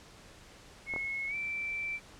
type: tone with pitch glide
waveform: sine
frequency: 2180 to 2336 Hz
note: C#7 to D7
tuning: -29 to -10 cents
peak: -33 dBFS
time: 0.86-2 s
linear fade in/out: 50 ms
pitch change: +119 cents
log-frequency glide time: 1.28-1.35 s
type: clicks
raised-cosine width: 1 ms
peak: -27 / -24 dBFS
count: 2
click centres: 0.938 / 0.962 s
effects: pink hiss -54 dBFS RMS until 2.19 s + low-pass 8000 Hz 12 dB/octave